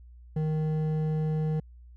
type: tone with hard clipping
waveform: sine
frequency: 155.56 Hz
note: D#3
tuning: in tune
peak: -27 dBFS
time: 0.36-1.6 s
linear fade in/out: 5 ms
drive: 8 dB
effects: added 60 Hz sine -47 dBFS peak until 1.96 s